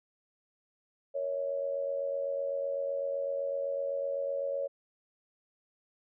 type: tone with amplitude modulation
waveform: sine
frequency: 556 Hz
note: C#5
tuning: 5 cents sharp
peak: -27 dBFS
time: 1.14-4.68 s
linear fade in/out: 20 ms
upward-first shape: sine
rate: 87.9 Hz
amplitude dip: 70%
effects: none